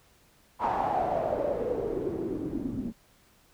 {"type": "noise with low-pass filter sweep", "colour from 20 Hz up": "white", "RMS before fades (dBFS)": -30, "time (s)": [0.59, 2.93], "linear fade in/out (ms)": 50, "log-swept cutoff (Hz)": [940, 230], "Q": 6.1, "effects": ["pink hiss -62 dBFS RMS until 3.53 s"]}